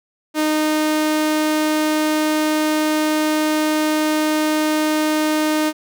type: tone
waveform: sawtooth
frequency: 307.8 Hz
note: D#4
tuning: 19 cents flat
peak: -12 dBFS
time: 0.34-5.73 s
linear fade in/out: 50 ms
effects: none